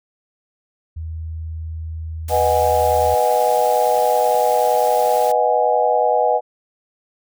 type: tone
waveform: sine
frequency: 80.4 Hz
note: E2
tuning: 43 cents flat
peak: -25 dBFS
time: 0.96-3.15 s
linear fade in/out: 10 ms
type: noise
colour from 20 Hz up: white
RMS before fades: -33 dBFS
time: 2.28-5.32 s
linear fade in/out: 5 ms
type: chord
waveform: sine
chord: G# minor seventh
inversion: first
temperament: equal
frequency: 493.9 / 622.3 / 740 / 830.6 Hz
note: B4 / D#5 / F#5 / G#5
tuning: 0 / 0 / 0 / 0 cents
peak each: -19 dBFS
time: 2.29-6.41 s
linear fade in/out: 50 ms
effects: none